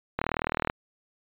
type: click train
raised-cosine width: 0.5 ms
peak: -11 dBFS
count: 21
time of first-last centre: 0.19-0.699 s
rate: 39.3 Hz
effects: resampled to 8000 Hz